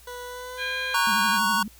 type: tone with pitch glide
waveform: 20% pulse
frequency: 491.8 to 511.2 Hz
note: B4 to C5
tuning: -7 to -40 cents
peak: -30 dBFS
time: 0.07-0.95 s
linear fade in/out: 5 ms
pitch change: +67 cents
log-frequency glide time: 0.24-0.76 s
type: harmonic tone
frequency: 808 Hz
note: G#5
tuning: 48 cents flat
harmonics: 2 / 3 / 4 / 5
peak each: -29 / -33 / -35 / -37 dBFS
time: 0.57-1.4 s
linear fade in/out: 50 ms
type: chord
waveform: square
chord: F# major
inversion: first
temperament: equal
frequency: 932.3 / 1108.7 / 1480 Hz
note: A#5 / C#6 / F#6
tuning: 0 / 0 / 0 cents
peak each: -26 dBFS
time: 0.94-1.63 s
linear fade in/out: 5 ms
type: tone with vibrato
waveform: sine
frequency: 207.7 Hz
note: G#3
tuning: in tune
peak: -31 dBFS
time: 1.07-1.68 s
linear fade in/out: 2 ms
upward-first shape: triangle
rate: 12 Hz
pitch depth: 150 cents each way
effects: added 60 Hz sine -52 dBFS peak until 1.79 s + white hiss -53 dBFS RMS until 1.79 s